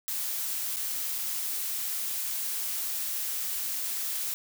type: noise with dropouts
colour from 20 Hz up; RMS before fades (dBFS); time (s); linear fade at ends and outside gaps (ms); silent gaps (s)
blue; -32; 0.08-4.34; 0; 0.761-0.768 / 1.181-1.185
effects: none